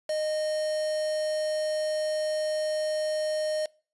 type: tone with quantisation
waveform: triangle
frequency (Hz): 616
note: D#5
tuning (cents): -17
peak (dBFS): -24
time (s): 0.09-3.66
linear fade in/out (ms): 5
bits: 6
effects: noise-tail reverb RT60 0.4 s tail -25 dB re dry + resampled to 24000 Hz